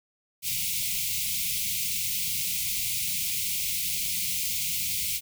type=band-stop noise; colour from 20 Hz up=white; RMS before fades=-29 dBFS; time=0.42-5.21 s; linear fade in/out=50 ms; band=200 to 2100 Hz; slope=96 dB/octave; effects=none